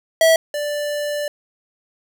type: tone pair in turn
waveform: square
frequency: 651 / 587.7 Hz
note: E5 / D5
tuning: -22 / +1 cents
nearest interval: major second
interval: 177 cents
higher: first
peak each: -11 / -22 dBFS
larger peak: first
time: 0.21-0.36 / 0.54-1.28 s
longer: second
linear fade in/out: 2 ms
effects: none